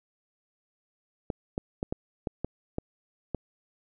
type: clicks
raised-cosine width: 2 ms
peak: -16 dBFS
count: 8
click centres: 1.302 / 1.579 / 1.829 / 1.925 / 2.272 / 2.446 / 2.784 / 3.347 s
effects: none